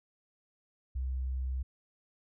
sine tone, 64.6 Hz, C2, 21 cents flat, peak -31 dBFS, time 0.95-1.63 s, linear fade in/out 10 ms, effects none

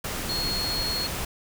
sine tone in noise, 4308 Hz, C8, 50 cents sharp, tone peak -27 dBFS, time 0.29-1.07 s, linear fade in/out 5 ms, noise pink, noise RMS -31 dBFS, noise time 0.04-1.25 s, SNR +1 dB, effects none

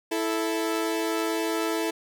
sawtooth tone pair together, 329.6 / 438.7 Hz, E4 / A4, 0 / -5 cents, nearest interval perfect fourth, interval 495 cents, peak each -23 / -25 dBFS, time 0.11-1.91 s, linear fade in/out 10 ms, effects none

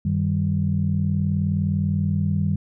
sine tone cluster, 94.5 / 153.7 / 193.9 Hz, F#2 / D#3 / G3, +37 / -21 / -19 cents, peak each -23 dBFS, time 0.05-2.56 s, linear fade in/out 5 ms, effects tanh soft clip ceiling -9 dBFS

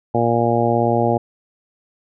harmonic tone, 117.6 Hz, A#2, 16 cents sharp, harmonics 1 / 2 / 3 / 4 / 5 / 6 / 7, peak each -22 / -22 / -22 / -22 / -22 / -22 / -22 dBFS, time 0.14-1.18 s, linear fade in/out 10 ms, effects none

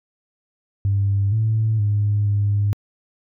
sine tone with pitch steps, 99.5 / 110.2 / 103.5 / 102.1 Hz, G2 / A2 / G#2 / G#2, +26 / +3 / -5 / -29 cents, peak -15 dBFS, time 0.85-2.73 s, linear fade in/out 0 ms, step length 470 ms, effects tanh soft clip ceiling -11 dBFS

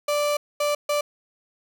35% pulse tone bursts at uneven times, 587 Hz, D5, 1 cent flat, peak -19 dBFS, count 3, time 0.08-0.37 / 0.6-0.75 / 0.89-1.01 s, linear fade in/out 5 ms, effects none

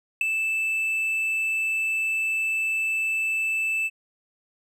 triangle tone with ADSR envelope, 2637 Hz, E7, in tune, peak -14 dBFS, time 0.21-3.9 s, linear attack 3 ms, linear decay 7 ms, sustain -7 dB, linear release 39 ms, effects none

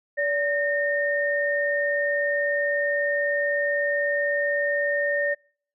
sine tone pair together, 576 / 1831.9 Hz, D5 / A#6, -34 / -31 cents, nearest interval octave + minor sixth, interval 2003 cents, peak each -24 dBFS, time 0.17-5.35 s, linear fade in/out 20 ms, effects noise-tail reverb RT60 0.5 s tail -26 dB re dry

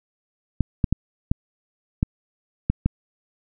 clicks, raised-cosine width 5 ms, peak -6 dBFS, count 7, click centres 0.607 / 0.842 / 0.926 / 1.315 / 2.029 / 2.7 / 2.86 s, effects none

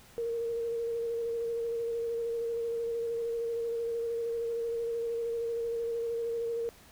sine tone with vibrato, 464.3 Hz, A#4, 7 cents flat, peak -30 dBFS, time 0.18-6.69 s, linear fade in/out 0 ms, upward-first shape square, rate 13 Hz, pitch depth 16 cents each way, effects pink hiss -56 dBFS RMS until 6.91 s

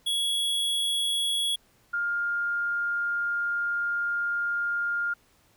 square / sine tone pair in turn, 3349 / 1408.1 Hz, G#7 / F6, +14 / +14 cents, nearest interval octave + minor third, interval 1500 cents, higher first, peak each -25 dBFS, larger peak neither, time 0.06-1.56 / 1.93-5.14 s, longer second, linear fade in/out 10 ms, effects pink hiss -63 dBFS RMS until 5.56 s

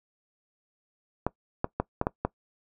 clicks, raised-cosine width 1 ms, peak -11 dBFS, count 6, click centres 1.266 / 1.644 / 1.8 / 2.014 / 2.069 / 2.25 s, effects noise-tail reverb RT60 0.1 s tail -21 dB re dry

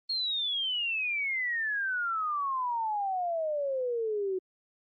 sine exponential sweep, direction down, 4309 to 366.8 Hz, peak -28 dBFS, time 0.09-4.39 s, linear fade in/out 10 ms, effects Opus 24 kbps

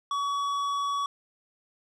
sine tone with tanh clipping, 1131 Hz, C#6, 34 cents sharp, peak -28 dBFS, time 0.11-1.06 s, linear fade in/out 2 ms, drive 11 dB, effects none

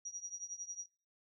sine tone with tremolo, 5760 Hz, F#8, 47 cents flat, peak -38 dBFS, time 0.05-0.86 s, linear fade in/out 5 ms, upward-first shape triangle, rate 11 Hz, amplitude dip 95%, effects noise-tail reverb RT60 0.4 s tail -25 dB re dry

